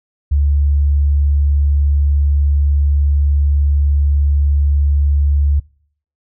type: tone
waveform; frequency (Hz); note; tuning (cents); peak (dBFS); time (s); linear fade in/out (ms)
sine; 71.7; D2; -41; -10; 0.31-5.6; 10
effects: noise-tail reverb RT60 0.6 s tail -25 dB re dry